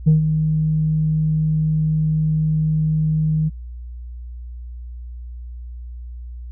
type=tone with ADSR envelope; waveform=sine; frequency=156 Hz; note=D#3; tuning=5 cents sharp; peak=-6 dBFS; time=0.06-3.5 s; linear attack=18 ms; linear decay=130 ms; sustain=-9 dB; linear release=25 ms; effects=tanh soft clip ceiling -7 dBFS + added 60 Hz sine -30 dBFS peak until 6.51 s